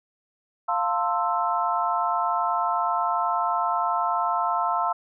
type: chord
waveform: sine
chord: F major seventh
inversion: none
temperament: equal with one note detuned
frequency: 698.5 / 895.9 / 1046.5 / 1318.5 Hz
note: F5 / A5 / C6 / E6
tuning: 0 / +31 / 0 / 0 cents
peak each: -27 dBFS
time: 0.68-4.93 s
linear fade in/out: 10 ms
effects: none